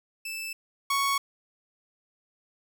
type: tone pair in turn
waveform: sawtooth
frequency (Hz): 2637 / 1110.8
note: E7 / C#6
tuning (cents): 0 / +3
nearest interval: octave + minor third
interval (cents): 1497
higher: first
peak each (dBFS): -30 / -20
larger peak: second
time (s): 0.25-0.53 / 0.9-1.18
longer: neither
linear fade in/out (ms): 5
effects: none